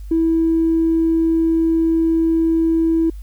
triangle tone with tanh clipping, 327.1 Hz, E4, 13 cents flat, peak -13 dBFS, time 0.11-3.1 s, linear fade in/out 5 ms, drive 4 dB, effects added 50 Hz sine -29 dBFS peak until 3.22 s + white hiss -56 dBFS RMS until 3.22 s

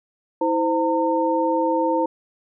sine tone cluster, 324.5 / 517 / 911 Hz, E4 / C5 / A#5, -27 / -21 / -40 cents, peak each -22 dBFS, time 0.41-2.06 s, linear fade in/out 5 ms, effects none

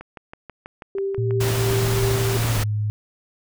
click train, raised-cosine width 0.5 ms, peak -22 dBFS, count 13, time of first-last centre 0.01-1.958 s, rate 6.16 Hz
sine tone with tremolo, 392 Hz, G4, in tune, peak -21 dBFS, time 0.95-2.37 s, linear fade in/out 2 ms, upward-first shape sine, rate 2.9 Hz, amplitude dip 40%
sine tone with pitch glide, 114.4 to 105.51 Hz, A#2 to G#2, -32 to +28 cents, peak -20 dBFS, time 1.18-2.9 s, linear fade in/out 0 ms, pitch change -140 cents, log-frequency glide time 2.52-2.59 s
pink noise, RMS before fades -26 dBFS, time 1.4-2.64 s, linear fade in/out 10 ms
effects none

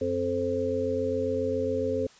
harmonic tone with a mistuned harmonic, 87.31 Hz, F2, in tune, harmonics 1 / 3 / 5 / 6, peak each -36 / -32 / -29 / -29 dBFS, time 0.01-2.07 s, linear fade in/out 5 ms, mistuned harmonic 1, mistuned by +120 cents, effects white hiss -55 dBFS RMS until 2.19 s + resampled to 16000 Hz

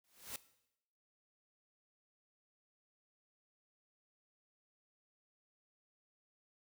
white noise with exponential growth, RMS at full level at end -41 dBFS, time 0.04-0.36 s, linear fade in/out 2 ms, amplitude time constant 68 ms, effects noise-tail reverb RT60 0.8 s tail -17 dB re dry

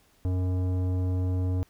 sine tone with tanh clipping, 91.7 Hz, F#2, 15 cents flat, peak -26 dBFS, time 0.25-1.63 s, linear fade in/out 0 ms, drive 14 dB, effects pink hiss -63 dBFS RMS until 1.69 s

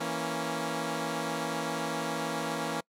10% pulse chord, A# diminished, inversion second, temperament equal, 164.81 / 233.1 / 277.2 Hz, E3 / A#3 / C#4, 0 / 0 / 0 cents, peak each -27 dBFS, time 0-2.81 s, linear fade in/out 10 ms, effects noise-tail reverb RT60 0.1 s tail -26 dB re dry + low-pass 12000 Hz 12 dB/octave

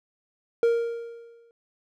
triangle tone with exponential decay, 466.2 Hz, A#4, in tune, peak -14 dBFS, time 0.63-1.51 s, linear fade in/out 1 ms, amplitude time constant 190 ms, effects none

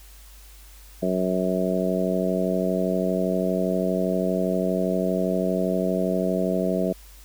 harmonic tone, 92.5 Hz, F#2, in tune, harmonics 2 / 3 / 4 / 5 / 6 / 7, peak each -25 / -30 / -29 / -30 / -30 / -27 dBFS, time 1.02-6.93 s, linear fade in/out 10 ms, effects added 50 Hz sine -45 dBFS peak until 7.24 s + white hiss -51 dBFS RMS until 7.24 s

